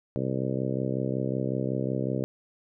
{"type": "harmonic tone", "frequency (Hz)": 65.41, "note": "C2", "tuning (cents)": 0, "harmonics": [2, 3, 4, 5, 6, 7, 8, 9], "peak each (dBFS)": [-31, -33, -34, -35, -36, -36, -37, -38], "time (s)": [0.16, 2.24], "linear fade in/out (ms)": 0, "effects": []}